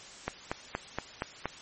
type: click train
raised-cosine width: 0.5 ms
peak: -15 dBFS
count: 6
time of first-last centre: 0.28-1.456 s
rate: 4.25 Hz
effects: white hiss -48 dBFS RMS until 1.61 s + MP3 32 kbps